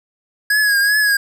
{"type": "tone with vibrato", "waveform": "square", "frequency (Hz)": 1661.2, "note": "G#6", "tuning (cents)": 0, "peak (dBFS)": -13, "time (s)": [0.5, 1.17], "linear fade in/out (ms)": 5, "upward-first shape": "triangle", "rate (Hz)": 2.6, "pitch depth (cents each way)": 62, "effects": []}